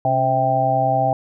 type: harmonic tone with a mistuned harmonic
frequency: 130.81 Hz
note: C3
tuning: in tune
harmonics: 1 / 2 / 4 / 5 / 6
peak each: -23 / -29 / -27 / -20 / -18 dBFS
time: 0.05-1.13 s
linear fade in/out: 2 ms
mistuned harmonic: 2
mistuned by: +96 cents
effects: none